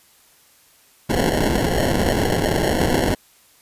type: noise with sample-and-hold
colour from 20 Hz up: white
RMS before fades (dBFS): -19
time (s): 1.09-3.15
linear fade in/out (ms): 10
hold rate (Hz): 1225
effects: white hiss -54 dBFS RMS until 3.61 s + resampled to 32000 Hz

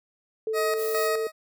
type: tone with pitch glide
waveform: sine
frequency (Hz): 440 to 444.3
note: A4 to A4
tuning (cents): 0 to +17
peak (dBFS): -25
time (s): 0.47-1.27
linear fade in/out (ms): 2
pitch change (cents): +17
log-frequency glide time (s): 0.61-1
type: tone with tremolo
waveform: 20% pulse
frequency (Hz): 631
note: D#5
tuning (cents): +24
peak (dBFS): -20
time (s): 0.53-1.32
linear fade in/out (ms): 50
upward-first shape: square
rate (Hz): 2.4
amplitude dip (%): 65
type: noise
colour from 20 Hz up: violet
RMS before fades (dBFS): -36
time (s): 0.76-1.1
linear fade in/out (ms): 50
effects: none

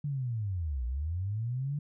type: linear two-way sweep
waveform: sine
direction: down then up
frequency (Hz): 148.9 to 58 to 148.9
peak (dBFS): -30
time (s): 0.04-1.79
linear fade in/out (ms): 5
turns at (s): 0.85
effects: none

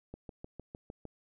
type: click train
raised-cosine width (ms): 2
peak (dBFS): -30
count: 7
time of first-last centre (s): 0.14-1.053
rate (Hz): 6.57
effects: none

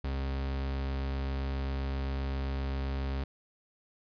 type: tone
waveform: 40% pulse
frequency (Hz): 67.6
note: C#2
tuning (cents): -43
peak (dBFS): -30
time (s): 0.04-3.24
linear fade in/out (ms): 5
effects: resampled to 11025 Hz

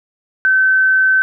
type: tone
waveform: sine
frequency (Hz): 1534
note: G6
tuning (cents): -38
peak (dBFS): -9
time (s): 0.45-1.22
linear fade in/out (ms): 0
effects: none

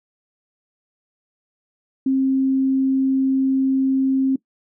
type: tone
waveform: sine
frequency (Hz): 266.3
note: C4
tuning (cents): +31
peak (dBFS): -15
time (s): 2.06-4.36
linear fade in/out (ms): 5
effects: noise-tail reverb RT60 0.1 s tail -20 dB re dry

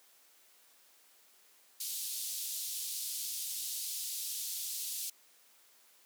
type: band-pass noise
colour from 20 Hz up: white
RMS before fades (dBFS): -39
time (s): 1.8-5.1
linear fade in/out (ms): 5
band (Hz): 3500 to 15000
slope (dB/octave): 24
effects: white hiss -64 dBFS RMS until 6.05 s + high-pass 300 Hz 12 dB/octave

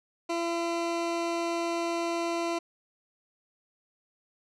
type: tone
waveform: 20% pulse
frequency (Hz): 338.5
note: E4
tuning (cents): +46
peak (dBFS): -23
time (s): 0.29-2.59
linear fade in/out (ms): 10
effects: low-pass 7000 Hz 12 dB/octave

